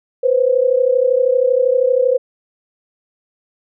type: tone pair together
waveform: sine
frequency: 493.9 / 526.6 Hz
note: B4 / C5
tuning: 0 / +11 cents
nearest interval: minor second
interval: 111 cents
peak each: -14 dBFS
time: 0.23-2.18 s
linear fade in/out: 10 ms
effects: none